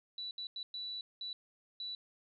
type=tone bursts at uneven times; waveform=sine; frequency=3951 Hz; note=B7; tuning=in tune; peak=-39 dBFS; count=6; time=0.18-0.31 / 0.38-0.47 / 0.56-0.63 / 0.74-1.01 / 1.21-1.33 / 1.8-1.95 s; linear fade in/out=2 ms; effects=none